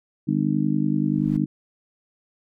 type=harmonic tone; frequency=50.5 Hz; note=G#1; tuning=48 cents flat; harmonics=3 / 4 / 5 / 6; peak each=-25 / -24 / -25 / -25 dBFS; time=0.27-1.46 s; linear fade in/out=20 ms
type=noise with exponential growth; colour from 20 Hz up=brown; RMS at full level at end=-34 dBFS; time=0.92-1.37 s; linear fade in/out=5 ms; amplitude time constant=97 ms
effects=none